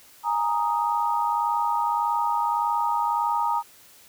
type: chord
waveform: sine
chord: Ab suspended second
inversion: none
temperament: equal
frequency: 830.6 / 932.3 / 1244.5 Hz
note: Ab5 / Bb5 / Eb6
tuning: 0 / 0 / 0 cents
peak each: -28 / -23 / -28 dBFS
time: 0.23-3.63 s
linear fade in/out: 50 ms
effects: white hiss -52 dBFS RMS until 4.08 s